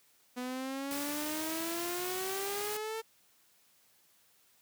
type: exponential sweep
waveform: sawtooth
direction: up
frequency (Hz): 246.9 to 450.4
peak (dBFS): -32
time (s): 0.36-3.02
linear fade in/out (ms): 20
type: noise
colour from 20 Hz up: white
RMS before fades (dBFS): -40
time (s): 0.91-2.77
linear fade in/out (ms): 0
effects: white hiss -67 dBFS RMS until 4.61 s + high-pass 80 Hz 12 dB/octave